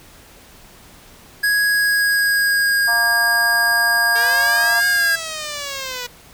square tone with pitch glide, 1661.2 to 1627 Hz, G#6 to G#6, 0 to -36 cents, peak -15 dBFS, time 1.43-5.16 s, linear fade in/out 10 ms, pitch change -36 cents, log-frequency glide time 1.64-2.92 s
sine chord, Bb major, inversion second, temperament equal, 698.5 / 932.3 / 1174.7 Hz, F5 / Bb5 / D6, 0 / 0 / 0 cents, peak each -24 / -26 / -30 dBFS, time 2.87-4.81 s, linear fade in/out 20 ms
5% pulse linear two-way sweep, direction up then down, 449.8 to 720 to 484.4 Hz, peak -14 dBFS, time 4.15-6.07 s, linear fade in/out 10 ms, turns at 4.86 s
effects pink hiss -45 dBFS RMS until 6.33 s

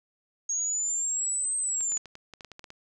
sine exponential two-way sweep, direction up then down, 6560 to 8320 to 6890 Hz, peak -26 dBFS, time 0.49-1.98 s, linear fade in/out 5 ms, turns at 1.57 s
clicks, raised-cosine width 0.2 ms, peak -27 dBFS, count 12, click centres 1.808 / 1.92 / 1.972 / 2.057 / 2.154 / 2.337 / 2.408 / 2.447 / 2.517 / 2.594 / 2.642 / 2.704 s
effects none

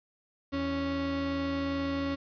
35% pulse tone pair together, 82.41 / 277.2 Hz, E2 / C#4, 0 / 0 cents, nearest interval octave + major sixth, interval 2100 cents, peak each -37 / -28 dBFS, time 0.52-2.16 s, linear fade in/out 20 ms, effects resampled to 11025 Hz + 11-bit

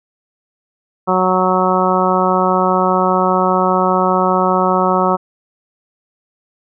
harmonic tone, 185 Hz, F#3, in tune, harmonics 1 / 2 / 3 / 4 / 5 / 6 / 7, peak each -19 / -19 / -19 / -19 / -19 / -19 / -19 dBFS, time 1.07-5.17 s, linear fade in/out 20 ms, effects none

